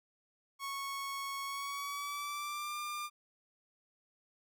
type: tone with pitch glide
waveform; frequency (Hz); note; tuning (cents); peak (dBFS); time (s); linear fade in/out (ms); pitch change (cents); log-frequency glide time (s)
sawtooth; 1104 to 1197; C#6 to D6; -7 to +33; -34; 0.59-3.1; 50; +140; 1.45-2.78
effects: none